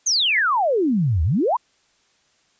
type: exponential two-way sweep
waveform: sine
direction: down then up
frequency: 6645 to 73.4 to 1089 Hz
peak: -16 dBFS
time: 0.06-1.57 s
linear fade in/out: 10 ms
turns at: 1.23 s
type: tone with exponential growth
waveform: sine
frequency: 1731 Hz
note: A6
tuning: 29 cents flat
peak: -17 dBFS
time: 0.29-0.39 s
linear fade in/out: 2 ms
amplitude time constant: 21 ms
effects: white hiss -62 dBFS RMS until 2.59 s + resampled to 16000 Hz